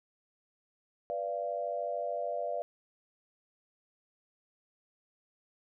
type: chord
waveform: sine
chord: B diminished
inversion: none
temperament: equal with one note detuned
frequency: 493.9 / 587.3 / 687.6 Hz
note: B4 / D5 / F5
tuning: 0 / 0 / -27 cents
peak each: -39 / -35 / -36 dBFS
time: 1.1-2.62 s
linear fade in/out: 0 ms
effects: none